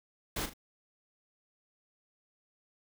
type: noise with echo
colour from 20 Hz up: pink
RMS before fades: -35 dBFS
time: 0.36-0.46 s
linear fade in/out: 5 ms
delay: 38 ms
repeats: 2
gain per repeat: -9 dB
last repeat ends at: 0.536 s
effects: none